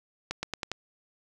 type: accelerating click train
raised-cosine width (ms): 0.2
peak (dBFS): -14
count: 5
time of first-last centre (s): 0.31-0.716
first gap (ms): 120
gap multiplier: 0.89
effects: none